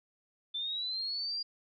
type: linear sweep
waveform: sine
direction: up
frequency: 3520 to 4827 Hz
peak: -33 dBFS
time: 0.54-1.43 s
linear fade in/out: 10 ms
effects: none